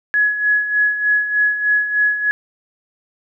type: tone with tremolo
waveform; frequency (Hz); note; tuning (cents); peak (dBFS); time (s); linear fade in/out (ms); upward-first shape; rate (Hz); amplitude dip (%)
sine; 1686; G#6; +26; -11; 0.14-2.31; 0; sine; 3.3; 65
effects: none